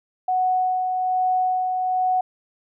sine tone with tremolo, 740 Hz, F#5, in tune, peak -17 dBFS, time 0.28-2.21 s, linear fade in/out 5 ms, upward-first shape sine, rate 1.2 Hz, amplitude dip 35%, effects none

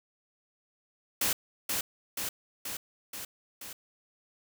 white noise with echo, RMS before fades -28 dBFS, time 1.21-1.33 s, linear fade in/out 5 ms, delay 480 ms, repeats 5, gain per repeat -3 dB, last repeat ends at 3.73 s, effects none

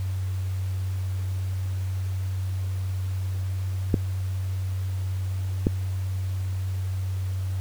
clicks, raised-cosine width 3 ms, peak -6 dBFS, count 2, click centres 3.942 / 5.669 s, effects added 94 Hz sine -25 dBFS peak until 7.6 s + pink hiss -47 dBFS RMS until 7.6 s

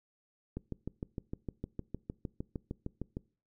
click train, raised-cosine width 3 ms, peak -24 dBFS, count 18, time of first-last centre 0.57-3.169 s, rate 6.54 Hz, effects noise-tail reverb RT60 0.4 s tail -23 dB re dry

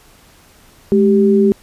sine tone pair together, 210.5 / 391 Hz, G#3 / G4, +24 / -4 cents, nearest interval major seventh, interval 1072 cents, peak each -11 dBFS, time 0.92-1.52 s, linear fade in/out 0 ms, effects pink hiss -47 dBFS RMS until 1.62 s + resampled to 32000 Hz

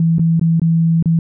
sine tone with dropouts, 164.81 Hz, E3, in tune, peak -10 dBFS, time 0-1.19 s, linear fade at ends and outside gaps 2 ms, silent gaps 0.184-0.194 / 0.396-0.413 / 0.597-0.617 / 1.026-1.057 s, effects none

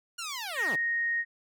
10% pulse linear sweep, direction down, 1443 to 122 Hz, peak -26 dBFS, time 0.18-0.76 s, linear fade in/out 10 ms
sine tone, 1864.7 Hz, A#6, in tune, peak -26 dBFS, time 0.55-1.25 s, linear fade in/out 50 ms
effects none

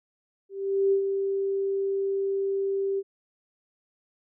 sine tone with ADSR envelope, 392 Hz, G4, in tune, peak -18 dBFS, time 0.49-3.03 s, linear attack 430 ms, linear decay 94 ms, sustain -6 dB, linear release 46 ms, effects none

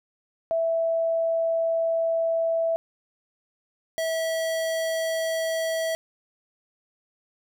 sine / square tone pair in turn, 659.3 / 650.2 Hz, E5 / E5, 0 / -24 cents, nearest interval unison, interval 24 cents, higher first, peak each -21 / -25 dBFS, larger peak first, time 0.51-2.76 / 3.98-5.95 s, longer first, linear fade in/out 0 ms, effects none

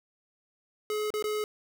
square tone with dropouts, 424.6 Hz, G#4, 38 cents sharp, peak -29 dBFS, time 0.9-1.44 s, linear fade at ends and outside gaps 1 ms, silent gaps 1.104-1.139 / 1.225-1.241 s, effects none

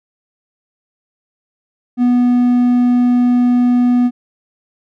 triangle tone, 245.3 Hz, B3, 12 cents flat, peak -7 dBFS, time 1.97-4.11 s, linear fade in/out 50 ms, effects none

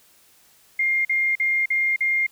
sine tone bursts, 2118 Hz, C7, 21 cents sharp, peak -18 dBFS, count 5, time 0.79-2.266 s, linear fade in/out 5 ms, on 260 ms, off 44 ms, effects white hiss -56 dBFS RMS until 2.31 s

